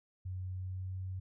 sine tone with pitch glide, 92.5 to 93.52 Hz, F#2 to F#2, 0 to +19 cents, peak -37 dBFS, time 0.25-1.2 s, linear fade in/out 10 ms, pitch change +19 cents, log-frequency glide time 0.49-0.95 s, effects none

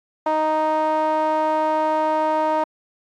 sawtooth tone with band-pass filter, 311.1 Hz, D#4, in tune, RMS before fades -20 dBFS, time 0.26-2.64 s, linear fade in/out 5 ms, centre 810 Hz, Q 8.4, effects AAC 64 kbps

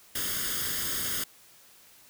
white noise with comb filter, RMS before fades -31 dBFS, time 0.15-1.24 s, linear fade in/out 5 ms, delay 0.6 ms, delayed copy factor +0.75, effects white hiss -56 dBFS RMS until 2.09 s

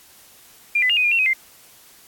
sine tone with pitch steps, 2397 / 2006 / 2828 / 2498 / 2416 / 2723 / 2526 / 2093 Hz, D7 / B6 / F7 / D#7 / D7 / F7 / D#7 / C7, +35 / +26 / +21 / +6 / +48 / -44 / +26 / 0 cents, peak -15 dBFS, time 0.75-1.334 s, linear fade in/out 5 ms, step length 73 ms, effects white hiss -49 dBFS RMS until 2.07 s + AAC 64 kbps

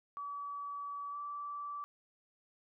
sine tone with pitch glide, 1144 to 1160 Hz, D6 to D6, -46 to -22 cents, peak -39 dBFS, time 0.17-1.84 s, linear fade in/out 0 ms, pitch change +24 cents, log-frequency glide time 1.11-1.16 s, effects none

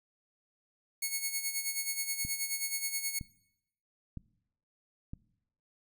5% pulse tone with tremolo, 2200 Hz, C#7, 14 cents flat, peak -20 dBFS, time 1.02-3.19 s, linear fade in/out 5 ms, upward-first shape sine, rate 9.4 Hz, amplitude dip 65%
click train, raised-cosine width 5 ms, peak -28 dBFS, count 4, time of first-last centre 2.25-5.135 s, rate 1.04 Hz
effects noise-tail reverb RT60 0.8 s tail -21 dB re dry

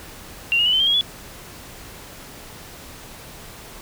sine tone with pitch steps, 2765 / 2864 / 2967 / 3073 / 3183 / 3298 / 3416 Hz, F7 / F7 / F#7 / G7 / G7 / G#7 / G#7, -18 / +43 / +4 / -35 / +26 / -13 / +48 cents, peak -15 dBFS, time 0.52-1.01 s, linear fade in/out 0 ms, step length 70 ms, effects pink hiss -40 dBFS RMS until 3.81 s

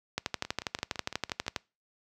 two click trains, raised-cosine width 0.2 ms, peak -21 / -12 dBFS, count 7 / 18, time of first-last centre 0.45-1.465 / 0.18-1.562 s, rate 5.91 / 12.3 Hz, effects noise-tail reverb RT60 0.3 s tail -25 dB re dry + high-pass 60 Hz 12 dB/octave

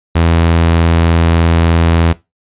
sawtooth tone, 83.3 Hz, E2, 19 cents sharp, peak -4 dBFS, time 0.15-2.13 s, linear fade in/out 10 ms, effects noise-tail reverb RT60 0.2 s tail -18 dB re dry + resampled to 8000 Hz

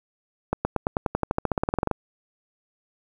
accelerating click train, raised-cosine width 1 ms, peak -8 dBFS, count 20, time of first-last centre 0.53-1.913 s, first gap 120 ms, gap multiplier 0.94, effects 8-bit

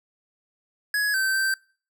square tone with pitch steps, 1676 / 1548 / 1558 Hz, G#6 / G6 / G6, +15 / -22 / -11 cents, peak -22 dBFS, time 0.94-1.54 s, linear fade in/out 2 ms, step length 200 ms, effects noise-tail reverb RT60 0.4 s tail -25 dB re dry

